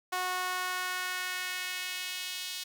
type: tone with high-pass filter sweep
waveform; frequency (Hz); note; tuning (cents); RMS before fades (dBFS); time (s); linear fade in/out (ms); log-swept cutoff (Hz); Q
sawtooth; 366.1; F#4; -18; -35; 0.12-2.64; 10; 880 to 3600; 1.5
effects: none